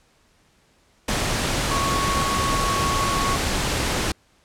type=tone in noise; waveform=sine; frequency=1108.7 Hz; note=C#6; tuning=in tune; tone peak=-23 dBFS; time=1.71-3.36 s; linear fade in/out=5 ms; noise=pink; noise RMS=-23 dBFS; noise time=1.08-4.12 s; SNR=-3 dB; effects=pink hiss -60 dBFS RMS until 4.44 s + low-pass 9000 Hz 12 dB/octave